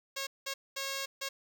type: tone bursts at uneven times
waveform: 5% pulse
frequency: 545 Hz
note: C#5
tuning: 29 cents flat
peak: -23 dBFS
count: 4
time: 0.16-0.27 / 0.46-0.54 / 0.76-1.06 / 1.21-1.29 s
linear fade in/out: 10 ms
effects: none